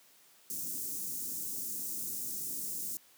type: band-stop noise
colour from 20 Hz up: white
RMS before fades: -38 dBFS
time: 0.5-2.97 s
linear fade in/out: 0 ms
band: 350 to 6400 Hz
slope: 24 dB/octave
effects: white hiss -62 dBFS RMS until 3.17 s + high-pass 150 Hz 12 dB/octave